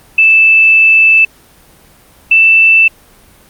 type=tone pair in turn; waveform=sine; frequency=2637 / 2655 Hz; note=E7 / E7; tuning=0 / +12 cents; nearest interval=unison; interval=12 cents; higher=second; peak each=-3 dBFS; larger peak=neither; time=0.18-1.25 / 2.31-2.88 s; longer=first; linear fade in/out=5 ms; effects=pink hiss -43 dBFS RMS until 3.49 s + Opus 32 kbps